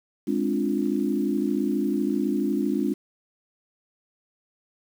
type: chord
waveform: sine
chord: D half-diminished seventh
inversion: second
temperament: equal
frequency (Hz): 207.7 / 261.6 / 293.7 / 349.2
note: Ab3 / C4 / D4 / F4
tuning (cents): 0 / 0 / 0 / 0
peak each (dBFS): -27 / -28 / -26 / -29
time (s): 0.27-2.94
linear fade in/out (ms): 10
effects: 8-bit